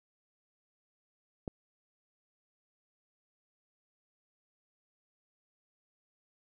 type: click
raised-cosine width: 2 ms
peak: -23 dBFS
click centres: 1.478 s
effects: none